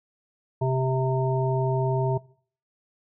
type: harmonic tone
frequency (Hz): 130.9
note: C3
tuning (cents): +1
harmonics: 1 / 3 / 5 / 7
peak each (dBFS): -23 / -28 / -30 / -31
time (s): 0.61-2.18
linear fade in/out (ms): 10
effects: noise-tail reverb RT60 0.5 s tail -21 dB re dry